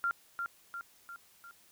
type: tone with echo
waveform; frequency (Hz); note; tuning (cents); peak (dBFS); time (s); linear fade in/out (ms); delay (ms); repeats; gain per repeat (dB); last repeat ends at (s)
sine; 1386; F6; -14; -28; 0.04-0.11; 0; 350; 4; -5; 1.51
effects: white hiss -63 dBFS RMS until 1.71 s